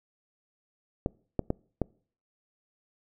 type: clicks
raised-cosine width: 2 ms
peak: -13 dBFS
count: 4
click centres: 1.061 / 1.393 / 1.504 / 1.817 s
effects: noise-tail reverb RT60 0.5 s tail -26 dB re dry